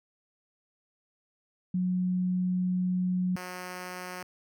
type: tone pair in turn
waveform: sine / 5% pulse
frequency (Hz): 182.2 / 181.49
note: F#3 / F#3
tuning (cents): -26 / -33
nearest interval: unison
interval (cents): 7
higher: first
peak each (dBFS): -25 / -26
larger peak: first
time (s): 1.74-3.36 / 3.36-4.23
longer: first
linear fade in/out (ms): 5
effects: none